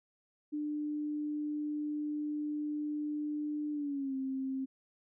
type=tone with pitch glide; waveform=sine; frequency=298.4 to 265.8 Hz; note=D4 to C4; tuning=+28 to +27 cents; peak=-33 dBFS; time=0.52-4.66 s; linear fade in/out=20 ms; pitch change=-201 cents; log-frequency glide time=3.72-4.15 s; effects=none